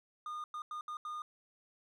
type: tone bursts at uneven times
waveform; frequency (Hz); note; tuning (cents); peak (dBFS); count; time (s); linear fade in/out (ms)
triangle; 1220; D#6; -34; -37; 5; 0.26-0.44 / 0.54-0.62 / 0.71-0.81 / 0.88-0.97 / 1.05-1.22; 2
effects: none